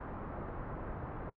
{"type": "low-pass noise", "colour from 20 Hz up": "pink", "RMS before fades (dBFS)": -42, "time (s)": [0, 1.3], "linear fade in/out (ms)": 10, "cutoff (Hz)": 1400, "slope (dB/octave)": 24, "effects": ["noise-tail reverb RT60 0.1 s tail -20 dB re dry"]}